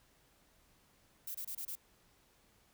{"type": "noise bursts", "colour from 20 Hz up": "violet", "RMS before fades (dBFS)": -42, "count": 5, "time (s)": [1.27, 1.754], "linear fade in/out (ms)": 5, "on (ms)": 76, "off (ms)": 26, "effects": ["pink hiss -69 dBFS RMS until 2.73 s"]}